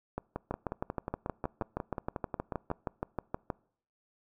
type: two click trains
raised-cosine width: 1 ms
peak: -18 / -20 dBFS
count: 20 / 15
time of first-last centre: 0.51-3.502 / 0.18-2.703 s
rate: 6.35 / 5.55 Hz
effects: noise-tail reverb RT60 0.6 s tail -25 dB re dry